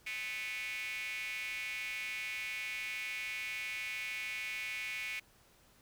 square tone with high-pass filter, 116.54 Hz, A#2, in tune, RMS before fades -40 dBFS, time 0.06-5.2 s, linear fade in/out 10 ms, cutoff 2300 Hz, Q 9.5, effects pink hiss -65 dBFS RMS until 5.81 s

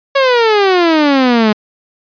sawtooth exponential sweep, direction down, 559 to 208.2 Hz, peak -4 dBFS, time 0.15-1.53 s, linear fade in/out 10 ms, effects resampled to 11025 Hz

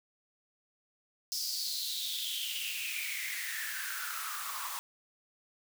white noise with high-pass filter sweep, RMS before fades -37 dBFS, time 1.32-4.79 s, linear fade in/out 0 ms, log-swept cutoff 5200 to 1000 Hz, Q 7.3, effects none

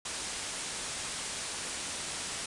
white low-pass noise, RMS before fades -38 dBFS, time 0.05-2.46 s, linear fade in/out 5 ms, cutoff 10000 Hz, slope 96 dB/octave, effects resampled to 24000 Hz

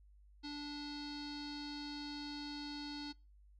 square tone with low-pass filter, 291.9 Hz, D4, 10 cents flat, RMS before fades -45 dBFS, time 0.43-3.13 s, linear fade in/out 20 ms, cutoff 4400 Hz, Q 7.9, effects noise-tail reverb RT60 0.3 s tail -25 dB re dry + added 50 Hz sine -60 dBFS peak until 3.59 s

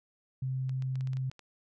sine tone, 130.81 Hz, C3, in tune, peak -30 dBFS, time 0.42-1.3 s, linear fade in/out 5 ms
clicks, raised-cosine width 0.2 ms, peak -33 dBFS, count 9, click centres 0.694 / 0.823 / 0.956 / 1.009 / 1.073 / 1.133 / 1.17 / 1.315 / 1.393 s
effects none

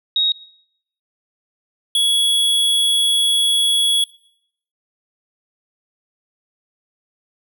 sine / square tone pair in turn, 3772 / 3360 Hz, A#7 / G#7, +20 / +19 cents, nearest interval major second, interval 201 cents, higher first, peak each -14 dBFS, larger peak neither, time 0.16-0.32 / 1.95-4.04 s, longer second, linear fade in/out 2 ms, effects noise-tail reverb RT60 0.7 s tail -21 dB re dry

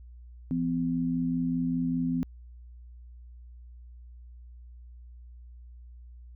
sine tone pair together, 169.56 / 254.6 Hz, E3 / C4, +49 / -47 cents, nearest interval perfect fifth, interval 704 cents, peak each -30 / -27 dBFS, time 0.51-2.23 s, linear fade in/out 0 ms, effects added 60 Hz sine -45 dBFS peak until 6.35 s

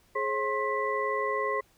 sine tone cluster, 421.6 / 539 / 1065 / 1977 Hz, G#4 / C#5 / C6 / B6, +26 / -49 / +30 / +1 cents, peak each -32 / -33 / -30 / -34 dBFS, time 0.15-1.61 s, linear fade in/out 10 ms, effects pink hiss -64 dBFS RMS until 1.77 s

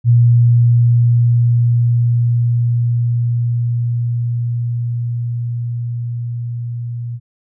sine tone with level ramp, 119.1 Hz, A#2, 38 cents sharp, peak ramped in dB -6 to -21 dBFS, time 0.04-7.2 s, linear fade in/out 50 ms, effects none

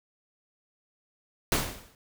pink noise with exponential decay, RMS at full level -22 dBFS, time 1.52-1.95 s, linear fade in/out 1 ms, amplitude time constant 92 ms, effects none

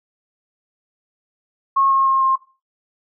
sine tone with pitch steps, 1087 / 1078.9 / 1070.8 / 1062.8 Hz, C#6 / C#6 / C6 / C6, -34 / -47 / +40 / +27 cents, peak -13 dBFS, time 1.76-2.36 s, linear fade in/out 10 ms, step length 150 ms, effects noise-tail reverb RT60 0.3 s tail -17 dB re dry

